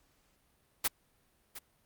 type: noise with echo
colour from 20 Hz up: white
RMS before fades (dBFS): -28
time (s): 0.84-0.88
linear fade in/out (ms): 10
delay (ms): 710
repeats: 1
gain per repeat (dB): -15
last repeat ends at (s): 1.59
effects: pink hiss -71 dBFS RMS until 1.85 s + Opus 48 kbps